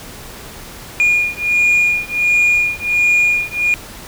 sine beating tone pair, 2430 / 2431.4 Hz, D#7 / D#7, -42 / -41 cents, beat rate 1.4 Hz, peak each -13 dBFS, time 1-3.74 s, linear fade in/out 0 ms, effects tanh soft clip ceiling -8 dBFS + pink hiss -34 dBFS RMS until 4.07 s

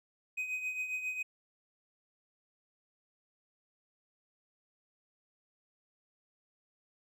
triangle tone with tremolo, 2510 Hz, D#7, 15 cents sharp, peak -30 dBFS, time 0.37-1.23 s, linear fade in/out 10 ms, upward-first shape triangle, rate 7.4 Hz, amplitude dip 65%, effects none

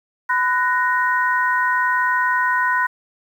sine tone cluster, 1004 / 1482 / 1863 Hz, B5 / F#6 / A#6, +28 / +2 / -2 cents, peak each -19 / -20 / -22 dBFS, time 0.29-2.87 s, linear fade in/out 10 ms, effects 8-bit

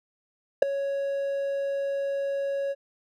triangle tone with ADSR envelope, 555 Hz, C#5, 2 cents sharp, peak -7 dBFS, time 0.62-2.75 s, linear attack 6 ms, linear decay 4 ms, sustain -17 dB, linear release 38 ms, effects none

